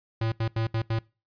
square tone bursts at uneven times, 112.7 Hz, A2, 42 cents sharp, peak -25 dBFS, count 5, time 0.21-0.32 / 0.4-0.48 / 0.56-0.67 / 0.74-0.82 / 0.9-0.99 s, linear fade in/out 5 ms, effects noise-tail reverb RT60 0.3 s tail -23 dB re dry + resampled to 11025 Hz

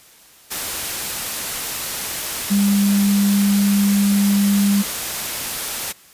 sine tone in noise, 200.9 Hz, G3, 43 cents sharp, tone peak -13 dBFS, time 2.5-4.83 s, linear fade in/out 20 ms, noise white, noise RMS -25 dBFS, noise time 0.5-5.93 s, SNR +9 dB, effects white hiss -48 dBFS RMS until 6.13 s + resampled to 32000 Hz

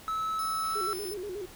triangle tone with pitch glide, 1300 to 1328.9 Hz, E6 to E6, -24 to +14 cents, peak -27 dBFS, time 0.08-0.93 s, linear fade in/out 0 ms, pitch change +38 cents, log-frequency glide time 0.71-0.78 s
10% pulse tone, 5260 Hz, E8, 5 cents flat, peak -33 dBFS, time 0.39-1.14 s, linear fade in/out 2 ms
click train, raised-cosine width 0.2 ms, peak -35 dBFS, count 92, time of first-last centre 0.64-1.086 s, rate 204 Hz
sine tone with vibrato, 387.7 Hz, G4, 19 cents flat, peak -34 dBFS, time 0.75-1.46 s, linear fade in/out 10 ms, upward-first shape square, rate 8.3 Hz, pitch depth 110 cents each way
effects pink hiss -50 dBFS RMS until 1.55 s

